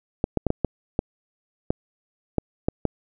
clicks, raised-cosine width 2 ms, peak -7 dBFS, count 10, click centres 0.241 / 0.373 / 0.467 / 0.504 / 0.647 / 0.991 / 1.705 / 2.383 / 2.685 / 2.853 s, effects none

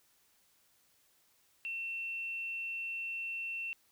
sine tone, 2700 Hz, E7, 41 cents sharp, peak -36 dBFS, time 1.65-3.73 s, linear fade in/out 0 ms, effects white hiss -70 dBFS RMS until 3.91 s

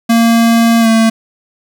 square tone with pitch glide, 230.4 to 225 Hz, A#3 to A3, -20 to +39 cents, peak -7 dBFS, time 0.09-1.1 s, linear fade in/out 10 ms, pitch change -41 cents, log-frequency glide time 0.8-0.87 s, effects none

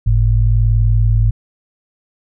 sine tone pair together, 48.87 / 109.7 Hz, G1 / A2, -5 / -5 cents, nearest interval octave + major second, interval 1400 cents, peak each -12 dBFS, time 0.06-1.31 s, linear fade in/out 10 ms, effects none

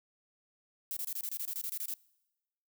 violet noise bursts, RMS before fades -37 dBFS, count 13, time 0.91-1.938 s, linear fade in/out 0 ms, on 56 ms, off 25 ms, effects noise-tail reverb RT60 1.0 s tail -24 dB re dry

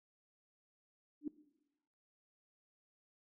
sine tone with exponential growth, 296.7 Hz, D4, 18 cents sharp, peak -32 dBFS, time 1.21-1.28 s, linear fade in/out 5 ms, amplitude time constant 15 ms, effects noise-tail reverb RT60 1.0 s tail -18 dB re dry

